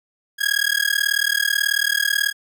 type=tone with amplitude modulation; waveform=sawtooth; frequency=1646 Hz; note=G#6; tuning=16 cents flat; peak=-10 dBFS; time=0.38-2.33 s; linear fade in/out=50 ms; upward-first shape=sine; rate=38.3 Hz; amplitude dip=100%; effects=none